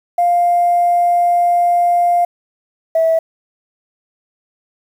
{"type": "tone pair in turn", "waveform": "sine", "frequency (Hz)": [700, 652.3], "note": ["F5", "E5"], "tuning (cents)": [4, -18], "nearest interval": "minor second", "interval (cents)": 122, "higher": "first", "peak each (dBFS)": [-9, -9], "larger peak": "neither", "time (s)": [[0.18, 2.25], [2.95, 3.19]], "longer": "first", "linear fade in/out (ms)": 5, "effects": ["tanh soft clip ceiling -6 dBFS", "7-bit"]}